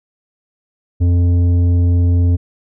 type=tone with tanh clipping; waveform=sine; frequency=87.6 Hz; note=F2; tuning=6 cents sharp; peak=-11 dBFS; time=1-2.37 s; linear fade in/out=20 ms; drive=9 dB; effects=none